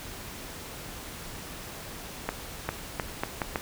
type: accelerating click train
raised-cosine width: 0.5 ms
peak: -12 dBFS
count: 6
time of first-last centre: 2.29-3.558 s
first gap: 400 ms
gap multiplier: 0.77
effects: pink hiss -41 dBFS RMS until 3.61 s